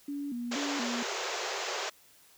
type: tone with vibrato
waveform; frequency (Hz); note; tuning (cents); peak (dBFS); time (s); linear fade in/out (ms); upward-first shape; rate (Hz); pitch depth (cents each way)
sine; 261.4; C4; -1; -33; 0.08-1.03; 5; square; 2.1; 150
type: band-pass noise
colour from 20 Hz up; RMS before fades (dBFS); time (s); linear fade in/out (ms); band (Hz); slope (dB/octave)
pink; -35; 0.51-1.9; 10; 370 to 7300; 96
effects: white hiss -60 dBFS RMS until 2.37 s